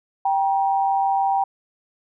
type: tone pair together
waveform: sine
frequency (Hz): 784 / 950.1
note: G5 / A#5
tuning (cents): 0 / +33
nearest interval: minor third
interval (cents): 333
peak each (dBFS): -18 / -24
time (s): 0.25-1.44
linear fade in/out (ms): 5
effects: none